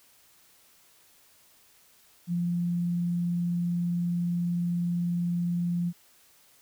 sine tone with vibrato, 173.8 Hz, F3, 8 cents flat, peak -25 dBFS, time 2.27-5.93 s, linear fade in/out 50 ms, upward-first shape triangle, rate 20 Hz, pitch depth 20 cents each way, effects white hiss -60 dBFS RMS until 6.61 s

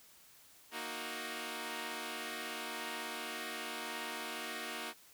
5% pulse chord, D# minor, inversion second, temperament equal, 233.1 / 311.1 / 370 Hz, A#3 / D#4 / F#4, 0 / 0 / 0 cents, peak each -33 dBFS, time 0.71-4.94 s, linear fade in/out 50 ms, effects white hiss -61 dBFS RMS until 5.13 s

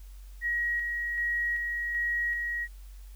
sine tone with tremolo, 1900 Hz, A#6, 33 cents sharp, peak -26 dBFS, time 0.41-2.68 s, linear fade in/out 50 ms, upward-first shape square, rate 1.3 Hz, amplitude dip 30%, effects added 47 Hz sine -43 dBFS peak until 3.15 s + white hiss -61 dBFS RMS until 3.15 s

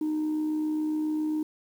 sine tone with amplitude modulation, 308.1 Hz, D#4, 17 cents flat, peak -22 dBFS, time 0.01-1.43 s, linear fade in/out 5 ms, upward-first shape sine, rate 67.3 Hz, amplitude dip 35%, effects tanh soft clip ceiling -23 dBFS + 9-bit

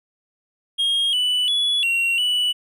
triangle tone with pitch steps, 3250 / 2976 / 3401 / 2744 / 2958 Hz, G#7 / F#7 / G#7 / F7 / F#7, -38 / +9 / +40 / -31 / -1 cents, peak -16 dBFS, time 0.78-2.53 s, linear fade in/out 20 ms, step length 350 ms, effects none

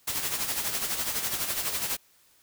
white noise with tremolo, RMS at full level -28 dBFS, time 0.07-1.97 s, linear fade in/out 10 ms, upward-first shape sine, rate 12 Hz, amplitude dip 55%, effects white hiss -62 dBFS RMS until 2.42 s

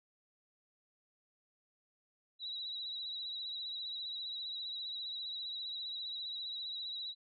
sine tone with vibrato, 3893 Hz, B7, 26 cents flat, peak -39 dBFS, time 2.39-7.15 s, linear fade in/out 50 ms, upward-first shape triangle, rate 15 Hz, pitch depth 54 cents each way, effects none

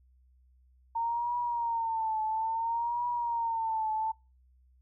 sine tone with vibrato, 916 Hz, A#5, 31 cents flat, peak -28 dBFS, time 0.95-4.12 s, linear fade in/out 10 ms, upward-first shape triangle, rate 0.59 Hz, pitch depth 97 cents each way, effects noise-tail reverb RT60 0.3 s tail -25 dB re dry + added 63 Hz sine -60 dBFS peak until 4.81 s

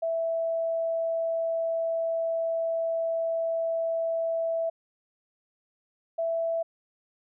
sine tone pair in turn, 659.3 / 661.9 Hz, E5 / E5, 0 / +7 cents, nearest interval unison, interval 7 cents, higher second, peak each -25 dBFS, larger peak neither, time 0.02-4.7 / 6.18-6.63 s, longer first, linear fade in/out 10 ms, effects none

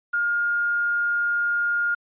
sine tone with quantisation, 1417 Hz, F6, 25 cents sharp, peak -20 dBFS, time 0.13-1.95 s, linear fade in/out 10 ms, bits 8, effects resampled to 8000 Hz

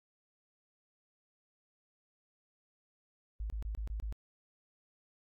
sine tone bursts, 53.2 Hz, G#1, 42 cents sharp, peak -35 dBFS, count 6, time 3.4-4.125 s, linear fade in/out 0 ms, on 100 ms, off 25 ms, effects AAC 64 kbps

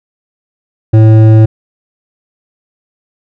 sine tone with hard clipping, 110 Hz, A2, in tune, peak -3 dBFS, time 0.93-1.46 s, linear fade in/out 10 ms, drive 10 dB, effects none

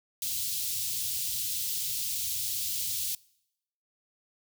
white band-stop noise, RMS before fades -32 dBFS, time 0.22-3.15 s, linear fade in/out 2 ms, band 130 to 3200 Hz, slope 24 dB/octave, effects noise-tail reverb RT60 0.8 s tail -24 dB re dry + high-pass 80 Hz 12 dB/octave

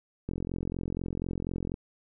click train, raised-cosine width 3 ms, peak -20 dBFS, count 65, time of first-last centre 0.29-1.741 s, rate 44.1 Hz, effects none

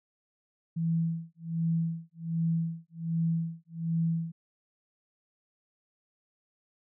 sine tone with tremolo, 165.1 Hz, E3, 3 cents sharp, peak -24 dBFS, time 0.76-4.32 s, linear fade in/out 10 ms, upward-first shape sine, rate 1.3 Hz, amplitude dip 100%, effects none

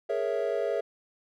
triangle chord, A# half-diminished seventh, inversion third, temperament equal, 415.3 / 466.2 / 554.4 / 659.3 Hz, G#4 / A#4 / C#5 / E5, 0 / 0 / 0 / 0 cents, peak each -30 dBFS, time 0.09-0.81 s, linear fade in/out 10 ms, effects none

